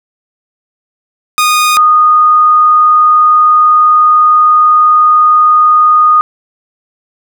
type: tone pair in turn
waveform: sawtooth / sine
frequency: 1233 / 1233 Hz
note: D#6 / D#6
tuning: -16 / -16 cents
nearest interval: unison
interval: 0 cents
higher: neither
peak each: -3 dBFS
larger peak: neither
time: 1.38-1.77 / 1.77-6.21 s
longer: second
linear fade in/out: 0 ms
effects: none